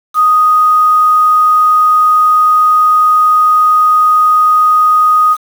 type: tone with quantisation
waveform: sine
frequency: 1244.5 Hz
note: D#6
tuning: in tune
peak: -5 dBFS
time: 0.14-5.37 s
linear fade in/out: 50 ms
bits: 5
effects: none